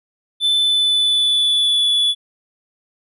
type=tone with pitch glide; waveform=triangle; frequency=3520 to 3432 Hz; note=A7 to A7; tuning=0 to -44 cents; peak=-12 dBFS; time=0.4-2.15 s; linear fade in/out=50 ms; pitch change=-44 cents; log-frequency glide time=0.56-1.89 s; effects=resampled to 32000 Hz